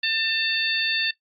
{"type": "harmonic tone", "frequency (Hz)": 896, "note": "A5", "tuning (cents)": 31, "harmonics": [2, 3, 4, 5], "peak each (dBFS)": [-27, -27, -27, -27], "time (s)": [0.03, 1.11], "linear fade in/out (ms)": 5, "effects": ["noise-tail reverb RT60 0.1 s tail -17 dB re dry", "AAC 64 kbps"]}